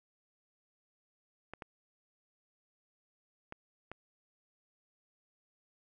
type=clicks; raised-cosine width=0.5 ms; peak=-28 dBFS; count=4; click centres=1.536 / 1.622 / 3.524 / 3.916 s; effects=none